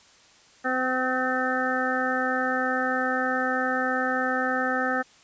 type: harmonic tone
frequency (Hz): 256.8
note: C4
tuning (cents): -32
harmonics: 1 / 2 / 3 / 5 / 6 / 7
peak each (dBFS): -30 / -30 / -30 / -30 / -30 / -30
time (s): 0.64-5.03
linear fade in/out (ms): 20
effects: white hiss -55 dBFS RMS until 5.23 s + resampled to 16000 Hz